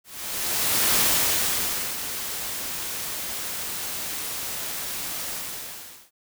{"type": "noise with ADSR envelope", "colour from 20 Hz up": "white", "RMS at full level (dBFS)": -20, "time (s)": [0.04, 6.11], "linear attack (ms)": 920, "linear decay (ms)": 1000, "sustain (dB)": -11, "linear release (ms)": 820, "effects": []}